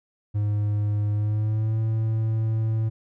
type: tone with pitch glide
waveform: triangle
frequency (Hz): 104.1 to 110.93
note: G#2 to A2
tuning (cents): +5 to +15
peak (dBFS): -19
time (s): 0.34-2.9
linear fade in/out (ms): 20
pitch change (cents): +110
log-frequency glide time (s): 1.12-1.79
effects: none